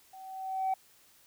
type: tone with level ramp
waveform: sine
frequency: 762 Hz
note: G5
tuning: 49 cents flat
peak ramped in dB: -47 to -24 dBFS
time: 0.13-0.74 s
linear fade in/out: 5 ms
effects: tanh soft clip ceiling -24 dBFS + white hiss -62 dBFS RMS until 1.26 s